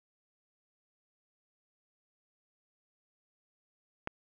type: click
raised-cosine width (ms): 0.5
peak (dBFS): -19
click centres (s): 4.074
effects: none

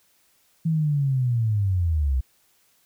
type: linear sweep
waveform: sine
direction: down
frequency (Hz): 164.81 to 61.74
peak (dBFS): -19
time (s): 0.65-2.21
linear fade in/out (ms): 10
effects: white hiss -63 dBFS RMS until 2.85 s

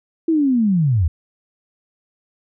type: linear sweep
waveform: sine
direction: down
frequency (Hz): 334.8 to 72.5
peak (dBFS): -13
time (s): 0.28-1.08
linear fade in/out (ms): 5
effects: none

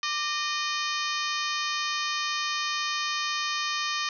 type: harmonic tone with a mistuned harmonic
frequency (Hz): 614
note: D#5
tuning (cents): -23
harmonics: 2 / 3 / 4 / 5 / 6 / 7 / 8 / 9 / 10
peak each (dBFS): -32 / -34 / -35 / -36 / -37 / -37 / -38 / -39 / -39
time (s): 0.03-4.09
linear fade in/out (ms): 2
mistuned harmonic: 2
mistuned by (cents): -65
effects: none

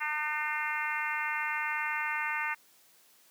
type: harmonic tone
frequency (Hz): 302.3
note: D#4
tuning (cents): -50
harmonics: 3 / 4 / 5 / 6 / 7 / 8 / 9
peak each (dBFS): -37 / -39 / -37 / -37 / -35 / -42 / -42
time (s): 0-2.55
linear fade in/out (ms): 20
effects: white hiss -62 dBFS RMS until 3.3 s + high-pass 150 Hz 12 dB/octave

